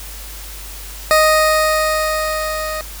20% pulse tone with level ramp, 622.3 Hz, D#5, in tune, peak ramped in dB -4 to -17 dBFS, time 1.11-2.81 s, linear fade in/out 0 ms, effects added 50 Hz sine -32 dBFS peak until 3 s + white hiss -34 dBFS RMS until 3 s

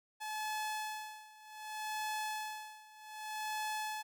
sawtooth tone with tremolo, 859 Hz, A5, 42 cents flat, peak -32 dBFS, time 0.2-4.03 s, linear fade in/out 20 ms, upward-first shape sine, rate 0.65 Hz, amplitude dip 90%, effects none

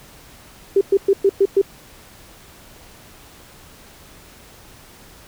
sine tone bursts, 393.4 Hz, G4, 6 cents sharp, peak -10 dBFS, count 6, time 0.76-1.616 s, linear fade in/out 5 ms, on 51 ms, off 110 ms, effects pink hiss -45 dBFS RMS until 5.27 s

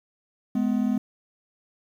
triangle tone pair together, 211.4 / 251.4 Hz, G#3 / B3, +31 / +31 cents, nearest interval minor third, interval 300 cents, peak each -22 dBFS, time 0.55-0.98 s, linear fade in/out 5 ms, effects 9-bit

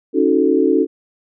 sine chord, D# half-diminished seventh, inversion third, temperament equal with one note detuned, 277.2 / 315.3 / 370 / 440 Hz, C#4 / D#4 / F#4 / A4, 0 / +23 / 0 / 0 cents, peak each -17 dBFS, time 0.13-0.87 s, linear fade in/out 50 ms, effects none

